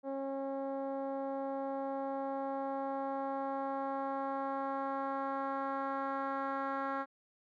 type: tone with low-pass filter sweep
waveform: 10% pulse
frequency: 272.4 Hz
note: C#4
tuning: 30 cents flat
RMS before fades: -37 dBFS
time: 0.03-7.06 s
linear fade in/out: 50 ms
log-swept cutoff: 570 to 1400 Hz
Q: 1.6
effects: none